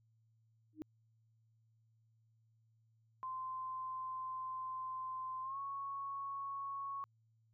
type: tone with exponential growth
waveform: sine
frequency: 310 Hz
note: D#4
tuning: 6 cents flat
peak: -37 dBFS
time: 0.73-0.82 s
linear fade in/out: 0 ms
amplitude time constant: 19 ms
type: tone with pitch glide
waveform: sine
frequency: 1038 to 1106.1 Hz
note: C6 to C#6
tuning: -14 to -4 cents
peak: -40 dBFS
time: 3.23-7.04 s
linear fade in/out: 0 ms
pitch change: +110 cents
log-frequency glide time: 5.42-5.58 s
effects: added 112 Hz sine -70 dBFS peak until 7.53 s